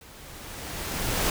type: noise with level ramp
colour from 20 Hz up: pink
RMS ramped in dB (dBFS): -49 to -24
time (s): 0.01-1.3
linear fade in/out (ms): 2
effects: none